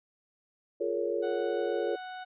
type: chord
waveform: sine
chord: Bb minor seventh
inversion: second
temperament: just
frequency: 349.6 / 419.5 / 466.2 / 559.4 Hz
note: F4 / Ab4 / Bb4 / Db5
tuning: +2 / +17 / 0 / +16 cents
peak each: -34 / -33 / -33 / -34 dBFS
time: 0.8-1.96 s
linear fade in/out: 10 ms
type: tone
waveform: 30% pulse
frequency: 740 Hz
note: F#5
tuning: in tune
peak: -36 dBFS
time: 1.22-2.25 s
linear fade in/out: 20 ms
effects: resampled to 8000 Hz